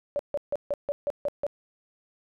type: tone bursts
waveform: sine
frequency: 576 Hz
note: D5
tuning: 34 cents flat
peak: -24 dBFS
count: 8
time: 0.16-1.466 s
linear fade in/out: 0 ms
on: 32 ms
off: 150 ms
effects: none